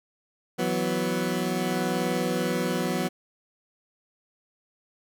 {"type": "chord", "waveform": "20% pulse", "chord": "E suspended second", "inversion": "none", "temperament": "equal", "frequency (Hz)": [164.81, 185, 246.9], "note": ["E3", "F#3", "B3"], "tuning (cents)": [0, 0, 0], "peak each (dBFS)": [-27, -23, -24], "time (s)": [0.58, 3.09], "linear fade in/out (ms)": 20, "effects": []}